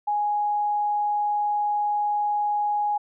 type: tone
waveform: sine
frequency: 830.6 Hz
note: G#5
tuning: in tune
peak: -21 dBFS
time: 0.07-2.98 s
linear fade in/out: 10 ms
effects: none